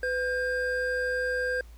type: tone pair together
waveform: triangle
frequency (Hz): 502.7 / 1600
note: B4 / G6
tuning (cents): +31 / +35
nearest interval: octave + minor sixth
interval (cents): 2004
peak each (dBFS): -27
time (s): 0.03-1.61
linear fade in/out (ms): 2
effects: added 57 Hz sine -45 dBFS peak until 1.77 s + pink hiss -60 dBFS RMS until 1.77 s